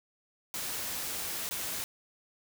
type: noise with dropouts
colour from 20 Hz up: white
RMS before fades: -36 dBFS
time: 0.54-1.84 s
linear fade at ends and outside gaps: 0 ms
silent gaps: 1.49-1.51 s
effects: none